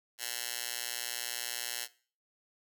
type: tone with high-pass filter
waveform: 10% pulse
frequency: 120 Hz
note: B2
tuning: 49 cents flat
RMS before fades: -38 dBFS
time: 0.18-1.88 s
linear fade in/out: 50 ms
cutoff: 2800 Hz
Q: 0.5
effects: noise-tail reverb RT60 0.4 s tail -18 dB re dry